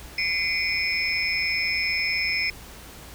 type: tone cluster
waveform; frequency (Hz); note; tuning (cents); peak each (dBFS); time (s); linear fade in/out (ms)
sine; 2059 / 2225 / 2423 / 5240; C7 / C#7 / D#7 / E8; -28 / +6 / -47 / -11; -28; 0.18-2.5; 2
effects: added 59 Hz sine -46 dBFS peak until 3.14 s + pink hiss -44 dBFS RMS until 3.14 s